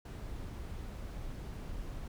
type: noise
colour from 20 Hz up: brown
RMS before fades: -42 dBFS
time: 0.05-2.08 s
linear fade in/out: 5 ms
effects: none